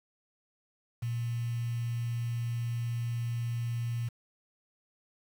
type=tone with quantisation; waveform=sine; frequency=118.1 Hz; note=A#2; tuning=23 cents sharp; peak=-30 dBFS; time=1.02-4.09 s; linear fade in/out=10 ms; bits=8; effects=none